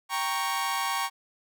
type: chord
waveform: sawtooth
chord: G diminished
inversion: none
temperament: equal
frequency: 784 / 932.3 / 1108.7 Hz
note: G5 / Bb5 / Db6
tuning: 0 / 0 / 0 cents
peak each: -29 / -28 / -26 dBFS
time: 0.09-1.1 s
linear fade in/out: 50 ms
effects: none